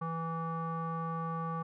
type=tone with low-pass filter; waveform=square; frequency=164.5 Hz; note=E3; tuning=3 cents flat; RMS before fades=-36 dBFS; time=0.01-1.63 s; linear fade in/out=10 ms; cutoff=1100 Hz; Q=7.6; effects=none